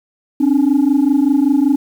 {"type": "tone pair together", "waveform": "sine", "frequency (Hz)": [268.5, 293.7], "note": ["C4", "D4"], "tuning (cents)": [45, 0], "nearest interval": "major second", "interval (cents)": 155, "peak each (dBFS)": -11, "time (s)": [0.4, 1.76], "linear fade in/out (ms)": 10, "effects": ["tanh soft clip ceiling -7 dBFS", "7-bit"]}